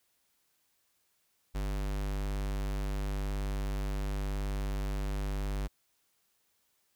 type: tone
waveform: square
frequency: 49.53 Hz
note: G1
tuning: 19 cents sharp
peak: -32 dBFS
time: 1.54-5.68 s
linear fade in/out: 20 ms
effects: white hiss -74 dBFS RMS until 6.95 s